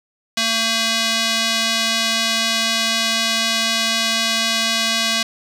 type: tone with band-pass filter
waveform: square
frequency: 226 Hz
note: A3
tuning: 47 cents sharp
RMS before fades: -19 dBFS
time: 0.37-5.23 s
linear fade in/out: 5 ms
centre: 4100 Hz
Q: 1.3
effects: none